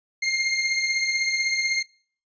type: beating tone pair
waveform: sawtooth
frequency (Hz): 2119 / 2135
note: C7 / C7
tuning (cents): +21 / +34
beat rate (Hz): 16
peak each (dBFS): -19 / -25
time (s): 0.22-1.83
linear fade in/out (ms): 10
effects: noise-tail reverb RT60 0.5 s tail -24 dB re dry + resampled to 16000 Hz

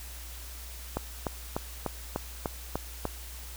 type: click train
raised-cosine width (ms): 1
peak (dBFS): -15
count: 8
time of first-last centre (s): 0.97-3.053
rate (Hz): 3.36
effects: added 60 Hz sine -42 dBFS peak until 3.56 s + white hiss -46 dBFS RMS until 3.56 s

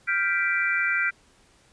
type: chord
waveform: sine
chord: G dominant seventh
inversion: third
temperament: equal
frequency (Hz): 1396.9 / 1568 / 1975.5 / 2349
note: F6 / G6 / B6 / D7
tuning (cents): 0 / 0 / 0 / 0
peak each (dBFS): -27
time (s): 0.07-1.11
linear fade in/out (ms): 20
effects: pink hiss -59 dBFS RMS until 1.72 s + resampled to 22050 Hz

